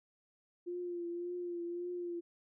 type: tone with vibrato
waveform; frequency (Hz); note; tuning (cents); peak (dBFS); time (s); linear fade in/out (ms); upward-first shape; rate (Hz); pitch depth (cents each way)
sine; 349.2; F4; 0; -37; 0.66-2.21; 20; triangle; 1.8; 37
effects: none